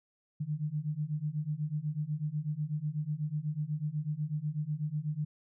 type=beating tone pair; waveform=sine; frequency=146.83 / 154.93 Hz; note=D3 / D#3; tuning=0 / -7 cents; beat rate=8.1 Hz; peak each=-35 / -34 dBFS; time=0.4-5.25 s; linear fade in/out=10 ms; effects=none